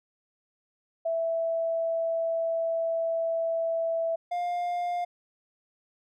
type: tone pair in turn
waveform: sine / triangle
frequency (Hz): 660 / 704.9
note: E5 / F5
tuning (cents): +2 / +16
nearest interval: minor second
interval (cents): 114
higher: second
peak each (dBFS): -25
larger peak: neither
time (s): 1.05-4.16 / 4.31-5.05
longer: first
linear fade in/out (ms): 10
effects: none